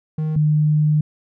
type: tone pair in turn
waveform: triangle / sine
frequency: 155.56 / 151.66 Hz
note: D#3 / D#3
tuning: 0 / -44 cents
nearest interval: unison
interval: 44 cents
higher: first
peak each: -17 / -13 dBFS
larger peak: second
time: 0.18-0.36 / 0.36-1.01 s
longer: second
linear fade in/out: 5 ms
effects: none